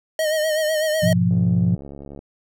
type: tone with vibrato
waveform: square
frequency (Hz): 622.3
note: D#5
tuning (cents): 0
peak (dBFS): -19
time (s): 0.19-1.13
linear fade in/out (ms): 2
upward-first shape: sine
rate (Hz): 8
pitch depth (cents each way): 48
type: chord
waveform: sine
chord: F diminished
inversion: first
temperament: equal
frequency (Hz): 103.83 / 123.47 / 174.61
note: Ab2 / Cb3 / F3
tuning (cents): 0 / 0 / 0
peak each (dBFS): -21 / -22 / -17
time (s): 1.02-1.76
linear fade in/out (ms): 20
type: click train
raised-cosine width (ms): 2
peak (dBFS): -24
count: 63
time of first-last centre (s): 1.31-2.191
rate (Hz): 70.4
effects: none